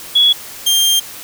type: tone pair in turn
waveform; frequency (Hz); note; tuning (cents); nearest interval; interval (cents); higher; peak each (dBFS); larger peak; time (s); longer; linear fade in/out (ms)
sine / sawtooth; 3367 / 3190; G#7 / G7; +23 / +30; minor second; 93; first; -7; neither; 0.15-0.33 / 0.66-1; second; 10
effects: white hiss -32 dBFS RMS until 1.23 s